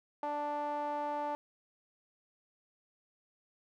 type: tone with band-pass filter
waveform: sawtooth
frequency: 293.7 Hz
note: D4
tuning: in tune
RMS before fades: -36 dBFS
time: 0.23-1.35 s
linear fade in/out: 0 ms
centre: 790 Hz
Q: 7
effects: none